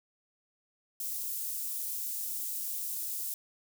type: high-pass noise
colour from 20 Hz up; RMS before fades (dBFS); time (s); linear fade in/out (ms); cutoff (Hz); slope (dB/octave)
white; -36; 1-3.34; 2; 8900; 12
effects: none